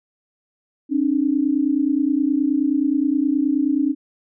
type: tone pair together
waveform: sine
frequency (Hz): 271.4 / 300.9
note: C#4 / D4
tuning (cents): -36 / +42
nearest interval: major second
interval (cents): 178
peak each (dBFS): -19 / -19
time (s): 0.89-3.95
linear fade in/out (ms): 50
effects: none